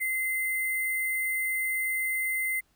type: tone with sample-and-hold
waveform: sine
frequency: 2069 Hz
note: C7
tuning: 20 cents flat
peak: -26 dBFS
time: 0-2.61 s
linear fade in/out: 20 ms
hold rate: 11025 Hz
effects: pink hiss -69 dBFS RMS until 2.75 s